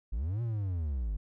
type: linear two-way sweep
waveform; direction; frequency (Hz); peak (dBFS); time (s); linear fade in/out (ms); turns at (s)
triangle; up then down; 45.51 to 120.5 to 45.51; -28; 0.12-1.17; 10; 0.42
effects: none